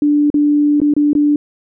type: tone with dropouts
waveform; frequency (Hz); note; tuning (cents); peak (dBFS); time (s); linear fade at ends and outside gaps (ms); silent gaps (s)
sine; 293.7; D4; 0; -9; 0.02-1.36; 2; 0.302-0.342 / 0.802-0.816 / 0.938-0.965 / 1.132-1.151
effects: none